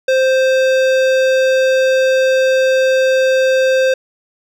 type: tone with hard clipping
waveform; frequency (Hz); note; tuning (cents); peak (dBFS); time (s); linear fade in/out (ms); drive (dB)
sine; 523.3; C5; 0; -12; 0.08-3.94; 5; 16
effects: none